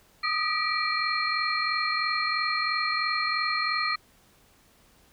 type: tone cluster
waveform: sine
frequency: 1221 / 1264 / 1937 / 2348 / 4223 Hz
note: D#6 / D#6 / B6 / D7 / C8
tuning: -33 / +27 / -34 / -1 / +15 cents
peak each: -31 dBFS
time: 0.23-3.96 s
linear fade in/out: 10 ms
effects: pink hiss -60 dBFS RMS until 5.12 s